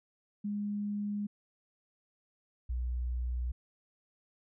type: tone pair in turn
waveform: sine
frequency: 205.8 / 61.18 Hz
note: G#3 / B1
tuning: -16 / -16 cents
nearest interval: octave + major sixth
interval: 2100 cents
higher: first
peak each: -32 / -31 dBFS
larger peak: second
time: 0.44-1.27 / 2.69-3.52 s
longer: neither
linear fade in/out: 10 ms
effects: none